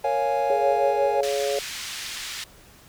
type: chord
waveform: triangle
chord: Bb minor seventh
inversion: none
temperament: equal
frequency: 466.2 / 554.4 / 698.5 / 830.6 Hz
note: Bb4 / Db5 / F5 / Ab5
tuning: 0 / 0 / 0 / 0 cents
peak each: -28 / -23 / -26 / -23 dBFS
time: 0.04-1.21 s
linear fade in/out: 5 ms
type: harmonic tone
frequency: 140 Hz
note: C#3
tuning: 18 cents sharp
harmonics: 3 / 4 / 5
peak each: -26 / -25 / -32 dBFS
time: 0.5-1.59 s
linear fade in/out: 2 ms
type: band-pass noise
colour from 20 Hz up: white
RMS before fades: -34 dBFS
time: 1.23-2.44 s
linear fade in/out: 2 ms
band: 1700 to 5200 Hz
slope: 12 dB/octave
effects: pink hiss -51 dBFS RMS until 2.88 s